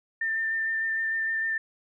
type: tone with vibrato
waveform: sine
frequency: 1795 Hz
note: A6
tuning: 34 cents sharp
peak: -25 dBFS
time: 0.21-1.58 s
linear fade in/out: 5 ms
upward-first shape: square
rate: 6.6 Hz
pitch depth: 10 cents each way
effects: none